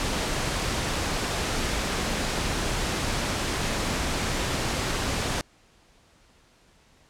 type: noise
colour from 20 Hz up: pink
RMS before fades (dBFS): -27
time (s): 0-5.41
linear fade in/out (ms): 0
effects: pink hiss -59 dBFS RMS until 7.09 s + low-pass 8000 Hz 12 dB/octave